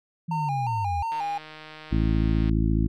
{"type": "linear sweep", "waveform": "sine", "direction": "down", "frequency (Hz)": [169.7, 74.9], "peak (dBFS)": -27, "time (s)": [0.28, 1.03], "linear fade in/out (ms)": 10}
{"type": "tone with vibrato", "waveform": "triangle", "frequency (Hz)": 860, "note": "A5", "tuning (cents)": -40, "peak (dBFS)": -24, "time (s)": [0.31, 1.38], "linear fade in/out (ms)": 5, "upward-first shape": "square", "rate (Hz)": 2.8, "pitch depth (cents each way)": 100}
{"type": "click train", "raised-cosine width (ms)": 0.3, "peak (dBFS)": -26, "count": 214, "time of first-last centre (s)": [1.12, 2.494], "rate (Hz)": 155}
{"type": "harmonic tone", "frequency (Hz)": 54.6, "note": "A1", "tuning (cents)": -13, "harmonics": [1, 2, 3, 4, 5, 6], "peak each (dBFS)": [-23, -26, -28, -29, -30, -31], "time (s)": [1.91, 2.88], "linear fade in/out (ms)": 20}
{"effects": []}